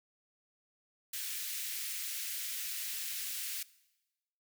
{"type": "high-pass noise", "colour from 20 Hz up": "white", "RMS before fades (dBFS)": -39, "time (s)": [1.13, 3.63], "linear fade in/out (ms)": 5, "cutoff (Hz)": 1800, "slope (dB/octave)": 24, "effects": ["noise-tail reverb RT60 1.0 s tail -20 dB re dry"]}